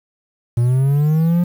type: linear sweep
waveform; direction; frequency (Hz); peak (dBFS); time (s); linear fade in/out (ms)
triangle; up; 116.8 to 177.2; -10; 0.57-1.44; 5
effects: 7-bit